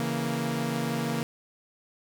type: chord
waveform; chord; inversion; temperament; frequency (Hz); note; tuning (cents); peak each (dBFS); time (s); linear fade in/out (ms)
sawtooth; A# diminished; first; equal; 138.59 / 164.81 / 233.1; C#3 / E3 / A#3; 0 / 0 / 0; -29 / -29 / -26; 0-1.23; 0
effects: none